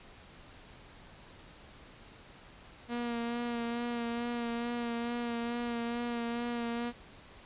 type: tone with vibrato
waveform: sawtooth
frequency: 236.7 Hz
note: A#3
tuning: 27 cents sharp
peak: -29 dBFS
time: 2.88-6.93 s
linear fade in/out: 50 ms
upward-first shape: sine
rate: 2.3 Hz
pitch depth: 22 cents each way
effects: pink hiss -54 dBFS RMS until 7.45 s + resampled to 8000 Hz